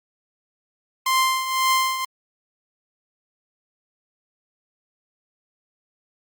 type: tone with tremolo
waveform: sawtooth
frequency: 1046.5 Hz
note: C6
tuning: in tune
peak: -12 dBFS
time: 1.06-2.05 s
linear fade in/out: 5 ms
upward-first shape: triangle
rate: 1.9 Hz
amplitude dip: 70%
effects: Opus 48 kbps